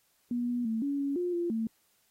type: tone with pitch steps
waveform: sine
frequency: 241.6 / 243 / 223.6 / 282.1 / 279.7 / 354.8 / 345.2 / 224.3 Hz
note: B3 / B3 / A3 / C#4 / C#4 / F4 / F4 / A3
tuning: -38 / -28 / +28 / +30 / +16 / +27 / -20 / +34 cents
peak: -28 dBFS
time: 0.31-1.67 s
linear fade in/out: 2 ms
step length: 170 ms
effects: white hiss -70 dBFS RMS until 2.1 s + AAC 48 kbps